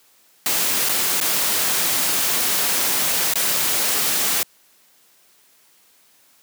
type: noise with dropouts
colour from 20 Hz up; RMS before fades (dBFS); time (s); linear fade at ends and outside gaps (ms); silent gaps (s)
white; -20; 0.46-4.43; 1; 0.889-0.893 / 1.202-1.212 / 3.337-3.356
effects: white hiss -56 dBFS RMS until 6.42 s + high-pass 150 Hz 12 dB/octave